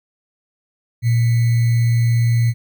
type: tone with sample-and-hold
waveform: sine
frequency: 117.2 Hz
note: A#2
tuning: 10 cents sharp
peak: -12 dBFS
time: 1.02-2.54 s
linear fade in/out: 50 ms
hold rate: 2100 Hz
effects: none